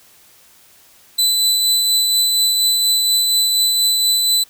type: tone with tremolo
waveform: sawtooth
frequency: 4001 Hz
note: B7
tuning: 22 cents sharp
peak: -9 dBFS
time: 1.18-4.44 s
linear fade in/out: 10 ms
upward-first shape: triangle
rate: 4.2 Hz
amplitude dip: 30%
effects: white hiss -49 dBFS RMS until 4.49 s